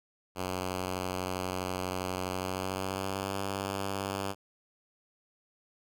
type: tone with pitch glide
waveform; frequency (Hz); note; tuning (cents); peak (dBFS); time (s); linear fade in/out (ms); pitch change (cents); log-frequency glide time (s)
5% pulse; 92.3 to 97.79; F#2 to G2; -4 to -4; -21; 0.35-4.35; 50; +100; 2.28-3.39
effects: none